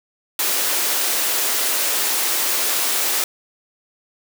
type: high-pass noise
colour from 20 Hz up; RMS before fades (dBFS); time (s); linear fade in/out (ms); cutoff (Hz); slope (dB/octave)
white; -20; 0.39-3.24; 2; 290; 24
effects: none